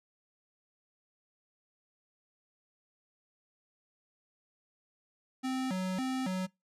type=tone with vibrato; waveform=square; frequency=220 Hz; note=A3; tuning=in tune; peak=-32 dBFS; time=5.43-6.47 s; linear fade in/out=20 ms; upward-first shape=square; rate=1.8 Hz; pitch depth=290 cents each way; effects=noise-tail reverb RT60 0.2 s tail -24 dB re dry + low-pass 10000 Hz 12 dB/octave